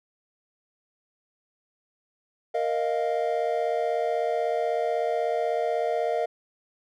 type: chord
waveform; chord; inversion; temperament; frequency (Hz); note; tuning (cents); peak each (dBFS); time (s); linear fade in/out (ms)
triangle; Bb suspended fourth; none; equal; 466.2 / 622.3 / 698.5; Bb4 / Eb5 / F5; 0 / 0 / 0; -26; 2.54-6.26; 10
effects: none